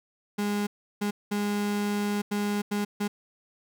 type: tone bursts at uneven times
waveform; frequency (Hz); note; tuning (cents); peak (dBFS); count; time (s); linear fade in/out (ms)
35% pulse; 205.6; G#3; -17; -24; 6; 0.38-0.67 / 1.01-1.11 / 1.31-2.22 / 2.31-2.62 / 2.71-2.85 / 3-3.08; 10
effects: none